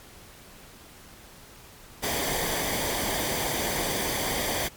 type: noise with comb filter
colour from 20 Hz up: pink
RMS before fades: -28 dBFS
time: 2.02-4.69 s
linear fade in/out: 20 ms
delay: 0.74 ms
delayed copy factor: -0.6
effects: pink hiss -49 dBFS RMS until 4.76 s + MP3 96 kbps